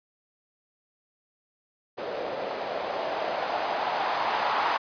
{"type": "noise with low-pass filter sweep", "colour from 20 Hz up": "violet", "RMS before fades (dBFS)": -29, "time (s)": [1.97, 4.78], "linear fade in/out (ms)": 20, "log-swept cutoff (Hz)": [500, 960], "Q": 2.7, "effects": ["resampled to 11025 Hz"]}